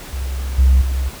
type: tone with level steps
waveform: sine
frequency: 65.41 Hz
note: C2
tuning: in tune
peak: -20 / -6 / -16 dBFS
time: 0.12-1.1 s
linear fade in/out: 20 ms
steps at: 0.58 / 0.81 s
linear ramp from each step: 10 ms
effects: tanh soft clip ceiling -6 dBFS + pink hiss -35 dBFS RMS until 1.2 s